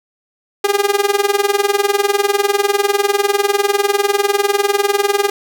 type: tone with tremolo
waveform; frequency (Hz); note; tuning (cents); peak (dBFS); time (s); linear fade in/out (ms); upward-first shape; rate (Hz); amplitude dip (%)
sawtooth; 404.7; G#4; -45; -5; 0.64-5.3; 5; triangle; 20; 95
effects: none